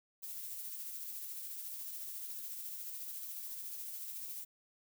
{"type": "noise with tremolo", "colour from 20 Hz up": "violet", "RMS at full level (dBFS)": -43, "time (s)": [0.22, 4.45], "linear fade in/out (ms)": 20, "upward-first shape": "sine", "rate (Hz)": 14, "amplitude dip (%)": 30, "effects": []}